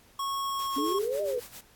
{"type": "tone with pitch glide", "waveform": "square", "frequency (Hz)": [1100, 1091.1], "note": ["C#6", "C#6"], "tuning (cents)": [-14, -28], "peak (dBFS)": -30, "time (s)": [0.19, 0.99], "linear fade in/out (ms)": 5, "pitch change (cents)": -14, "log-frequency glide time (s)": [0.43, 0.79]}
{"type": "noise with tremolo", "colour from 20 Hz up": "white", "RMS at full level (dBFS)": -44, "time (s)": [0.59, 1.61], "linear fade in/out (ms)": 5, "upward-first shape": "sine", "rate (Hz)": 7.4, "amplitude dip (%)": 75}
{"type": "exponential two-way sweep", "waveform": "sine", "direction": "up then down", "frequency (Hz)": [269.6, 622.3, 469.5], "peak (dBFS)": -28, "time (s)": [0.76, 1.4], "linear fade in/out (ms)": 10, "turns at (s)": 1.22}
{"type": "tone with vibrato", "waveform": "sine", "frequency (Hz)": 415.3, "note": "G#4", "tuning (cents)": 0, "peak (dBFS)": -33, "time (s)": [0.78, 1.38], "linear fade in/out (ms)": 2, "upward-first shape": "square", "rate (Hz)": 3.6, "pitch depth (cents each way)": 55}
{"effects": ["pink hiss -59 dBFS RMS until 1.75 s", "AAC 64 kbps"]}